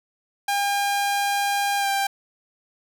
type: tone with pitch glide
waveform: sawtooth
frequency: 805 to 791.6 Hz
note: G5 to G5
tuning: +46 to +17 cents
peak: -17 dBFS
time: 0.48-2.07 s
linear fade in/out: 5 ms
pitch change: -29 cents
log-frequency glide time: 1.78-1.88 s
effects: none